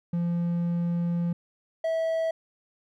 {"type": "tone pair in turn", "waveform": "triangle", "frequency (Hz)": [172, 650.9], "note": ["F3", "E5"], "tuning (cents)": [-26, -22], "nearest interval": "octave + major seventh", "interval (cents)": 2304, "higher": "second", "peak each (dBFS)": -22, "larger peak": "neither", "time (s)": [[0.13, 1.33], [1.84, 2.31]], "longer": "first", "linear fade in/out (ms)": 5, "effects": []}